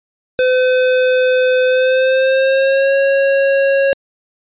square tone with pitch glide, 509 to 548.7 Hz, C5 to C#5, -48 to -18 cents, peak -11 dBFS, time 0.39-3.93 s, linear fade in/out 0 ms, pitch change +130 cents, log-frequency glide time 1.66-2.95 s, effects resampled to 8000 Hz

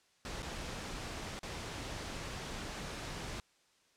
pink noise with dropouts, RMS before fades -42 dBFS, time 0.25-3.4 s, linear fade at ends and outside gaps 1 ms, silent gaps 0.422-0.428 / 1.392-1.431 s, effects white hiss -70 dBFS RMS until 3.96 s + low-pass 7000 Hz 12 dB/octave

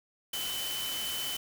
sine tone in noise, 3034 Hz, F#7, 43 cents sharp, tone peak -35 dBFS, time 0.33-1.37 s, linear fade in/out 5 ms, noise white, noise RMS -37 dBFS, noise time 0.33-1.37 s, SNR -1 dB, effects none

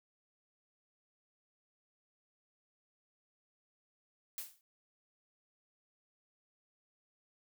blue noise with exponential decay, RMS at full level -38 dBFS, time 4.38-4.61 s, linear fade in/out 1 ms, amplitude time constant 50 ms, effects none

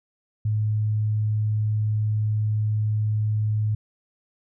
sine tone, 107.1 Hz, A2, 46 cents flat, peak -20 dBFS, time 0.45-3.75 s, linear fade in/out 5 ms, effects none

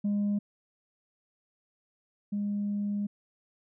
sine tone pair in turn, 204.5 / 204.5 Hz, G#3 / G#3, -26 / -26 cents, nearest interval unison, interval 0 cents, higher neither, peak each -23 / -27 dBFS, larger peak first, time 0.04-0.39 / 2.32-3.07 s, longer second, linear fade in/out 10 ms, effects tanh soft clip ceiling -24 dBFS

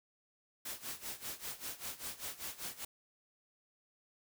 white noise with tremolo, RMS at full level -41 dBFS, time 0.65-2.85 s, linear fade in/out 5 ms, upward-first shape sine, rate 5.1 Hz, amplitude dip 85%, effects none

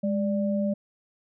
sine tone pair together, 205.3 / 587.3 Hz, G#3 / D5, -20 / 0 cents, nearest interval octave + tritone, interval 1820 cents, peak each -24 / -29 dBFS, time 0.03-0.74 s, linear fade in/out 10 ms, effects none

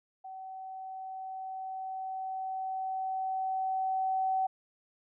sine tone with level ramp, 760 Hz, F#5, 46 cents sharp, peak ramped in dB -41 to -26 dBFS, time 0.24-4.47 s, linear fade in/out 10 ms, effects none

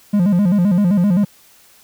triangle tone with vibrato, 190 Hz, F#3, 46 cents sharp, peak -9 dBFS, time 0.13-1.25 s, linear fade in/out 10 ms, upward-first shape square, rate 7.7 Hz, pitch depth 140 cents each way, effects white hiss -49 dBFS RMS until 1.83 s

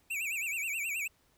square tone with vibrato, 2489 Hz, D#7, in tune, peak -33 dBFS, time 0.1-1.08 s, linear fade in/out 10 ms, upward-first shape sine, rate 9.4 Hz, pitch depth 180 cents each way, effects pink hiss -69 dBFS RMS until 1.37 s

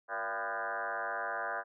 sine tone with frequency modulation, 1108.7 Hz, C#6, in tune, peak -33 dBFS, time 0.08-1.64 s, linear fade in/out 50 ms, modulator 105 Hz, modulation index 5.3, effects none

